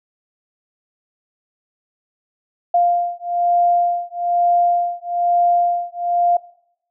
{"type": "beating tone pair", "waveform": "sine", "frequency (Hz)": [698.5, 699.6], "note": ["F5", "F5"], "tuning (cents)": [0, 3], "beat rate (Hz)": 1.1, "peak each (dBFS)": -17, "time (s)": [2.74, 6.37], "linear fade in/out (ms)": 5, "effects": ["noise-tail reverb RT60 0.7 s tail -21 dB re dry"]}